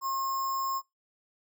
sine tone with sample-and-hold, 1074 Hz, C6, 45 cents sharp, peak -28 dBFS, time 0.01-0.82 s, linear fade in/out 50 ms, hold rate 6300 Hz, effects noise-tail reverb RT60 0.2 s tail -21 dB re dry

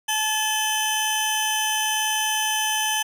20% pulse tone pair together, 863 / 3061 Hz, A5 / G7, -34 / -42 cents, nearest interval octave + minor seventh, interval 2192 cents, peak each -19 dBFS, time 0.08-3.03 s, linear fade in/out 10 ms, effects none

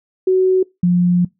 sine tone pair in turn, 373.6 / 177.08 Hz, F#4 / F3, +17 / +24 cents, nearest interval octave + minor second, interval 1293 cents, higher first, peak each -10 dBFS, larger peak neither, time 0.27-0.63 / 0.83-1.25 s, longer second, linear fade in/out 5 ms, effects noise-tail reverb RT60 0.2 s tail -23 dB re dry

